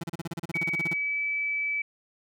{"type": "tone bursts", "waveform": "30% pulse", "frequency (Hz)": 167.2, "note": "E3", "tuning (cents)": 25, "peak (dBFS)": -28, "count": 16, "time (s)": [0.01, 0.936], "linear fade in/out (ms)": 5, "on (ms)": 26, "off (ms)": 34}
{"type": "tone with pitch glide", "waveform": "sine", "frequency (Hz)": [2268, 2302], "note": ["C#7", "D7"], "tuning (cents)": [39, -35], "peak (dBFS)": -26, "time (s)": [0.54, 1.82], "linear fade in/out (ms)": 5, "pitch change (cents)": 26, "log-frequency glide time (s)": [0.7, 1.21]}
{"effects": []}